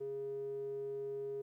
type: tone with band-pass filter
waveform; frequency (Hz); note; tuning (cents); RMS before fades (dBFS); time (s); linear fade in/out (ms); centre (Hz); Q
square; 137.1; C#3; -19; -41; 0-1.42; 10; 410; 9.2
effects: 13-bit